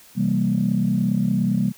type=chord; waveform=sine; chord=C dominant seventh; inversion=none; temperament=equal with one note detuned; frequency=130.81 / 165.96 / 196 / 233.1 Hz; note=C3 / E3 / G3 / Bb3; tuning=0 / +12 / 0 / 0 cents; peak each=-25 / -25 / -20 / -23 dBFS; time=0.15-1.73 s; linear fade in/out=50 ms; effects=tanh soft clip ceiling -9 dBFS + white hiss -49 dBFS RMS until 1.77 s